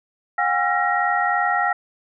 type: tone cluster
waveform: sine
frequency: 723 / 806 / 1362 / 1889 Hz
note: F#5 / G5 / F6 / A#6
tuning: -40 / +48 / -44 / +22 cents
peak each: -23 dBFS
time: 0.38-1.73 s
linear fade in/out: 5 ms
effects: none